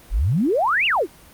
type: exponential two-way sweep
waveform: sine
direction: up then down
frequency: 36.71 to 2956 to 281.5 Hz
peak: -16 dBFS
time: 0.1-1.07 s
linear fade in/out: 50 ms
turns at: 0.86 s
effects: pink hiss -47 dBFS RMS until 1.33 s + Opus 32 kbps